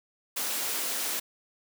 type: high-pass noise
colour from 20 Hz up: white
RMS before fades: -31 dBFS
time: 0.36-1.2 s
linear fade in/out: 10 ms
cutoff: 220 Hz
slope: 24 dB/octave
effects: none